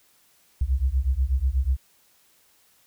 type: beating tone pair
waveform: sine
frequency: 61.74 / 69.94 Hz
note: B1 / C#2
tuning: 0 / +16 cents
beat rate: 8.2 Hz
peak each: -23 dBFS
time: 0.61-1.77 s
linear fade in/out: 5 ms
effects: white hiss -61 dBFS RMS until 2.86 s